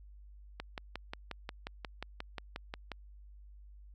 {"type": "click train", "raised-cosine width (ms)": 0.3, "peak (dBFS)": -23, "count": 14, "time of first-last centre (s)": [0.6, 2.917], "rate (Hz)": 5.61, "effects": ["added 50 Hz sine -51 dBFS peak until 3.94 s"]}